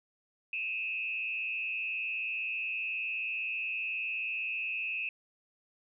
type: tone with frequency modulation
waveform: sine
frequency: 2585 Hz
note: E7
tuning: 34 cents flat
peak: -32 dBFS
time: 0.53-5.09 s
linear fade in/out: 2 ms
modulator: 119 Hz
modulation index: 0.91
effects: none